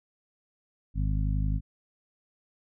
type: harmonic tone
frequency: 51.5 Hz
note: G#1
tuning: 14 cents flat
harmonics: 1 / 2 / 3 / 4 / 5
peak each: -26 / -31 / -33 / -40 / -40 dBFS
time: 0.94-1.61 s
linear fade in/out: 50 ms
effects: none